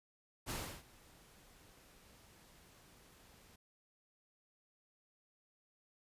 pink noise with ADSR envelope, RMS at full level -40 dBFS, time 0.46-3.56 s, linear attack 41 ms, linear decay 320 ms, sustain -23 dB, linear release 5 ms, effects resampled to 32000 Hz

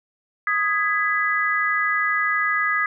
sine chord, G# minor, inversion second, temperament just, 1245.9 / 1661.2 / 1993.5 Hz, D#6 / G#6 / B6, +2 / 0 / +16 cents, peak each -23 dBFS, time 0.47-2.86 s, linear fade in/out 2 ms, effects none

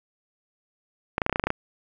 clicks, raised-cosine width 0.5 ms, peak -8 dBFS, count 10, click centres 1.181 / 1.218 / 1.264 / 1.296 / 1.327 / 1.359 / 1.397 / 1.439 / 1.47 / 1.504 s, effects none

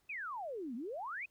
sine exponential two-way sweep, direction down then up, 2637 to 220 to 2637 Hz, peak -39 dBFS, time 0.09-1.26 s, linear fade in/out 10 ms, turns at 0.75 s, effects pink hiss -75 dBFS RMS until 1.3 s

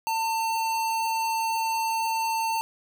square tone, 899 Hz, A5, 37 cents sharp, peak -25 dBFS, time 0.07-2.61 s, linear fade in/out 0 ms, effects none

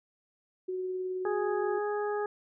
sine tone with tremolo, 370 Hz, F#4, in tune, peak -30 dBFS, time 0.68-1.79 s, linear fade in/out 10 ms, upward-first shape triangle, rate 19 Hz, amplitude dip 25%
harmonic tone, 415.3 Hz, G#4, in tune, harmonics 1 / 2 / 3 / 4, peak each -30 / -36 / -40 / -42 dBFS, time 1.25-2.26 s, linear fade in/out 2 ms
effects none

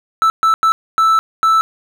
triangle tone bursts at uneven times, 1318.5 Hz, E6, in tune, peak -7 dBFS, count 5, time 0.22-0.3 / 0.43-0.54 / 0.63-0.72 / 0.98-1.19 / 1.43-1.61 s, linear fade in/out 0 ms, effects none

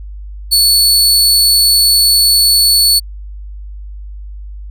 sawtooth tone, 4435 Hz, C#8, in tune, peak -4 dBFS, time 0.51-3 s, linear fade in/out 20 ms, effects added 50 Hz sine -25 dBFS peak until 4.7 s

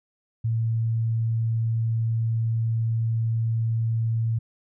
sine tone, 113.6 Hz, A#2, 44 cents flat, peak -21 dBFS, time 0.44-4.39 s, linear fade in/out 10 ms, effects none

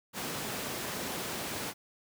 pink high-pass noise, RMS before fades -37 dBFS, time 0.13-1.74 s, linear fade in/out 50 ms, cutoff 150 Hz, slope 12 dB/octave, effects none

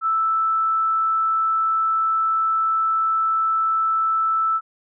sine tone, 1318.5 Hz, E6, in tune, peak -17 dBFS, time 0.01-4.61 s, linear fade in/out 50 ms, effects none

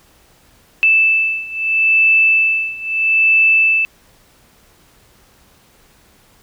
sine beating tone pair, 2637 / 2637.77 Hz, E7 / E7, 0 / 0 cents, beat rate 0.77 Hz, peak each -15 / -13 dBFS, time 0.83-3.85 s, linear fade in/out 0 ms, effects pink hiss -51 dBFS RMS until 6.42 s

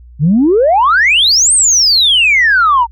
sine exponential two-way sweep, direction up then down, 134.2 to 8870 to 898 Hz, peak -5 dBFS, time 0.19-2.87 s, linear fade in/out 50 ms, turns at 1.53 s, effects tanh soft clip ceiling -2 dBFS + added 60 Hz sine -34 dBFS peak until 2.91 s

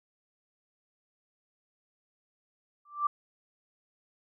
sine tone with exponential growth, 1174.7 Hz, D6, in tune, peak -21 dBFS, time 2.85-3.07 s, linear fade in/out 5 ms, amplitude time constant 47 ms, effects none

